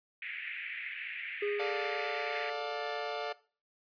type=band-pass noise; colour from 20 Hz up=white; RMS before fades=-41 dBFS; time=0.22-2.5 s; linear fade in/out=2 ms; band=1800 to 2500 Hz; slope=48 dB/octave
type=tone with exponential decay; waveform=triangle; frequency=411 Hz; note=G#4; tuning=18 cents flat; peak=-28 dBFS; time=1.42-3.26 s; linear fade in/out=5 ms; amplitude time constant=400 ms
type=chord; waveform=sawtooth; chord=D minor; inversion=second; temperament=equal with one note detuned; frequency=440 / 587.3 / 711.1 Hz; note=A4 / D5 / F5; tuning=0 / 0 / +31 cents; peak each=-35 dBFS; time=1.59-3.33 s; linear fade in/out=10 ms
effects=noise-tail reverb RT60 0.4 s tail -20 dB re dry + resampled to 11025 Hz